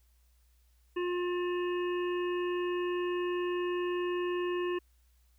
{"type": "harmonic tone with a mistuned harmonic", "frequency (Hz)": 355, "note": "F4", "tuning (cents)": 28, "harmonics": [1, 3, 5, 7, 8], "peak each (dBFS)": [-30, -40, -44, -47, -48], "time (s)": [0.96, 4.79], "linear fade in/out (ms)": 10, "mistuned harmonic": 7, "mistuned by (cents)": 50, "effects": ["added 60 Hz sine -63 dBFS peak until 5.38 s", "white hiss -74 dBFS RMS until 5.38 s"]}